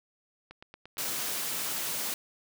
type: click train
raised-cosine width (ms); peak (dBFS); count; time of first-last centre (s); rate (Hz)
0.3; -30; 8; 0.51-1.316; 8.68
type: high-pass noise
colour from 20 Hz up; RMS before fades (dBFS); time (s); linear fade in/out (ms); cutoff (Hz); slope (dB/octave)
white; -33; 0.98-2.14; 2; 110; 24
effects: none